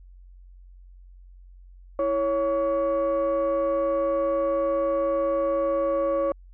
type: tone cluster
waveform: sine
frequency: 328.9 / 555 / 1131 Hz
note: E4 / C#5 / C#6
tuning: -4 / +2 / +34 cents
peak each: -29 / -21 / -30 dBFS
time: 1.99-6.32 s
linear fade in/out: 2 ms
effects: tanh soft clip ceiling -16 dBFS + added 45 Hz sine -45 dBFS peak until 6.53 s